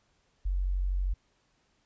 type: tone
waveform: sine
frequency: 46.25 Hz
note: F#1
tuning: in tune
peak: -26 dBFS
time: 0.45-1.14 s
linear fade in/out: 10 ms
effects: pink hiss -71 dBFS RMS until 1.85 s + resampled to 16000 Hz